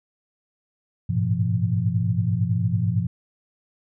sine tone cluster, 100.4 / 109.4 / 122.1 / 171.2 Hz, G2 / A2 / B2 / F3, +42 / -9 / -19 / -34 cents, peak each -25 dBFS, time 1.09-3.07 s, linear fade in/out 10 ms, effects none

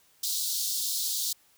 pink high-pass noise, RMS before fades -30 dBFS, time 0.23-1.33 s, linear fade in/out 5 ms, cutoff 3700 Hz, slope 48 dB/octave, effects white hiss -63 dBFS RMS until 1.57 s

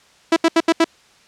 sawtooth tone bursts, 329.6 Hz, E4, in tune, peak -7 dBFS, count 5, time 0.32-0.844 s, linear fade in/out 5 ms, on 44 ms, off 76 ms, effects white hiss -52 dBFS RMS until 1.27 s + low-pass 6000 Hz 12 dB/octave

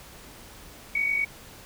sine tone with amplitude modulation, 2250 Hz, C#7, 25 cents sharp, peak -20 dBFS, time 0.95-1.25 s, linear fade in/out 5 ms, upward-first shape sine, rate 49.8 Hz, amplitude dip 60%, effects pink hiss -47 dBFS RMS until 1.65 s

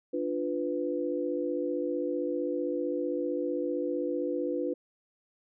sine chord, B diminished, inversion first, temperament equal with one note detuned, 293.7 / 349.2 / 497.6 Hz, D4 / F4 / B4, 0 / 0 / +13 cents, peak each -33 / -33 / -32 dBFS, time 0.13-4.74 s, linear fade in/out 10 ms, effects none

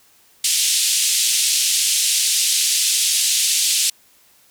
white band-pass noise, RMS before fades -18 dBFS, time 0.44-3.9 s, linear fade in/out 5 ms, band 2800 to 9800 Hz, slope 24 dB/octave, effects white hiss -54 dBFS RMS until 4.5 s

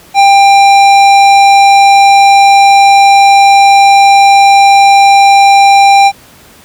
triangle tone with hard clipping, 794 Hz, G5, 22 cents sharp, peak -3 dBFS, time 0.14-6.12 s, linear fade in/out 50 ms, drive 18 dB, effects pink hiss -38 dBFS RMS until 6.64 s + high-pass 60 Hz 12 dB/octave

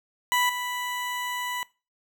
20% pulse tone with level steps, 987.8 Hz, B5, in tune, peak -16 / -24 dBFS, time 0.32-1.63 s, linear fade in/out 0 ms, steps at 0.49 s, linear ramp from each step 5 ms, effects noise-tail reverb RT60 0.3 s tail -21 dB re dry

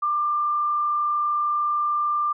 sine tone with frequency modulation, 1189 Hz, D6, 21 cents sharp, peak -20 dBFS, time 0.02-2.33 s, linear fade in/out 10 ms, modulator 33.2 Hz, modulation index 0.28, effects none

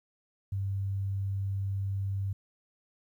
sine tone, 98 Hz, G2, in tune, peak -29 dBFS, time 0.52-2.33 s, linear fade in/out 5 ms, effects 11-bit

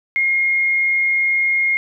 sine tone, 2141 Hz, C7, 39 cents sharp, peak -14 dBFS, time 0.16-1.77 s, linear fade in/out 0 ms, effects none

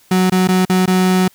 35% pulse tone with dropouts, 185 Hz, F#3, in tune, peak -9 dBFS, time 0.11-1.28 s, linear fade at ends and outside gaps 5 ms, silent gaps 0.299-0.32 / 0.475-0.486 / 0.652-0.696 / 0.859-0.876 s, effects white hiss -51 dBFS RMS until 1.34 s

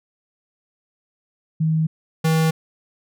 sine / square tone pair in turn, 158.8 / 160.27 Hz, D#3 / E3, +36 / -48 cents, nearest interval unison, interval 16 cents, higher second, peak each -16 dBFS, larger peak neither, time 1.6-1.87 / 2.24-2.51 s, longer neither, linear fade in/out 10 ms, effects none

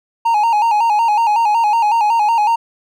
triangle tone with vibrato, 880 Hz, A5, in tune, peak -9 dBFS, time 0.25-2.56 s, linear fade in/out 10 ms, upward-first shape square, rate 5.4 Hz, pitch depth 83 cents each way, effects none

